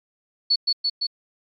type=tone with echo; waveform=sine; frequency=4425 Hz; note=C#8; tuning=4 cents flat; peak=-15 dBFS; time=0.5-0.56 s; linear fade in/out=10 ms; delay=170 ms; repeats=3; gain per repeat=-2 dB; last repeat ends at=1.07 s; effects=MP3 48 kbps